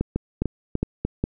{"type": "two click trains", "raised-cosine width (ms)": 3, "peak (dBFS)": [-10, -9], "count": [4, 4], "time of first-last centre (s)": [[0.16, 1.05], [0.01, 1.24]], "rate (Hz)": [3.37, 2.44], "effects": []}